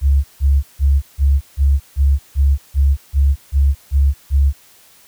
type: tone bursts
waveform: sine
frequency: 69.5 Hz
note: C#2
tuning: 5 cents sharp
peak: -9 dBFS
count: 12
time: 0.01-4.53 s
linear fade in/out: 50 ms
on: 230 ms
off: 160 ms
effects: white hiss -48 dBFS RMS until 5.07 s